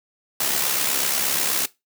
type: noise with amplitude modulation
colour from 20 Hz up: white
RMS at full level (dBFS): -20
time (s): 0.4-1.66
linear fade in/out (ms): 5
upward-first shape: sine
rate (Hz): 68.2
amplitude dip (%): 50
effects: noise-tail reverb RT60 0.2 s tail -19 dB re dry + high-pass 150 Hz 12 dB/octave